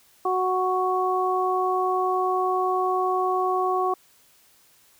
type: harmonic tone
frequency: 370 Hz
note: F#4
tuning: in tune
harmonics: 1 / 2 / 3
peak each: -25 / -25 / -25 dBFS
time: 0.25-3.94 s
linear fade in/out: 5 ms
effects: white hiss -58 dBFS RMS until 4.99 s